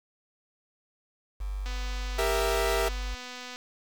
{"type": "tone", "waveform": "sine", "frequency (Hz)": 48.91, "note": "G1", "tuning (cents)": -3, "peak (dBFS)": -30, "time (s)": [1.4, 3.15], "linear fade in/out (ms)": 10}
{"type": "click train", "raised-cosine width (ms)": 0.2, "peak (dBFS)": -24, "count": 474, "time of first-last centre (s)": [1.66, 3.56], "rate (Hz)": 249}
{"type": "chord", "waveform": "sawtooth", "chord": "E diminished", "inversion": "first", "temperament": "equal with one note detuned", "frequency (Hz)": [395.2, 466.2, 659.3], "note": ["G4", "Bb4", "E5"], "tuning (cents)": [14, 0, 0], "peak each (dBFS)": -26, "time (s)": [2.18, 2.89], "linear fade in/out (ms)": 10}
{"effects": ["8-bit"]}